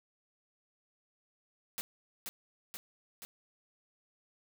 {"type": "noise with echo", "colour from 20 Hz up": "white", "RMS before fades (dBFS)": -38, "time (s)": [1.78, 1.81], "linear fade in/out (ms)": 0, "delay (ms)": 480, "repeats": 3, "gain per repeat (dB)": -3, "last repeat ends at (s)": 3.25, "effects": []}